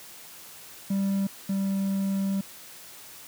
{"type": "tone pair in turn", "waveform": "triangle", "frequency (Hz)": [196, 195.04], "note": ["G3", "G3"], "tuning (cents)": [0, -8], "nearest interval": "unison", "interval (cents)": 8, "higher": "first", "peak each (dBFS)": [-21, -22], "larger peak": "first", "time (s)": [[0.9, 1.27], [1.49, 2.41]], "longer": "second", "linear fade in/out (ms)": 5, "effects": ["white hiss -46 dBFS RMS until 3.27 s", "high-pass 80 Hz 12 dB/octave"]}